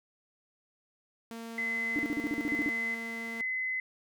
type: tone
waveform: sawtooth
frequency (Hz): 229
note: A#3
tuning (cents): -31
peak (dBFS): -36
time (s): 1.31-3.41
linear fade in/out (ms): 0
type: tone with tremolo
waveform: sine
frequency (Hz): 2035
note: C7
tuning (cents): -49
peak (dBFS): -30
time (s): 1.58-3.8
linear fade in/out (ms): 2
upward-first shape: square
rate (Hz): 1.1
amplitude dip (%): 55
type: tone bursts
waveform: sine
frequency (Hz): 293.7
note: D4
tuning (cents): 0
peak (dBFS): -28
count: 11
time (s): 1.96-2.69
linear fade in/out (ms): 0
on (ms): 30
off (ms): 40
effects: none